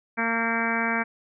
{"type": "harmonic tone with a mistuned harmonic", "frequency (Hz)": 229.4, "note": "A#3", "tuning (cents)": -28, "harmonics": [1, 2, 3, 4, 5, 6, 7, 8, 9, 10], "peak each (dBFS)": [-29, -35, -33, -32, -35, -33, -29, -33, -34, -31], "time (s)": [0.17, 1.04], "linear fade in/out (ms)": 20, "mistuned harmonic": 7, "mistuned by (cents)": -15, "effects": []}